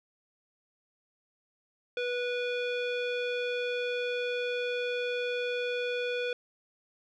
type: tone with low-pass filter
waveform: square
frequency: 490 Hz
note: B4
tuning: 14 cents flat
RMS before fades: -32 dBFS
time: 1.97-6.33 s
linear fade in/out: 2 ms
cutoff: 3000 Hz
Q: 3.2
effects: none